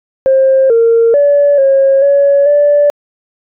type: tone with pitch steps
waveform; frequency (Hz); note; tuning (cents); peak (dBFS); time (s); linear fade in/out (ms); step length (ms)
sine; 532 / 460 / 574 / 543 / 563 / 582; C5 / A#4 / D5 / C#5 / C#5 / D5; +29 / -23 / -40 / -36 / +27 / -16; -4; 0.26-2.9; 0; 440
effects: tanh soft clip ceiling -1 dBFS